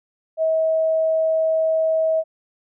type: tone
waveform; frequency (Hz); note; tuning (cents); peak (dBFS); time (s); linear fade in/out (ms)
sine; 641; E5; -49; -16; 0.37-2.24; 50
effects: none